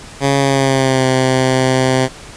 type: tone with pitch glide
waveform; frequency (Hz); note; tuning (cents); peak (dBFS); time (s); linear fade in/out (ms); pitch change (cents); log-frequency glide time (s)
10% pulse; 138.59 to 130.06; C#3 to C3; 0 to -10; -3; 0.2-2.09; 50; -110; 0.37-1.06
effects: pink hiss -35 dBFS RMS until 2.36 s + resampled to 22050 Hz